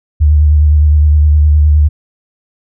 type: tone with vibrato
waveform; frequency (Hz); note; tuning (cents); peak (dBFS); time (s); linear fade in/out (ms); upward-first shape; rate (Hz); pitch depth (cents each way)
sine; 75; D2; +37; -4; 0.2-1.89; 20; sine; 9.7; 35
effects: none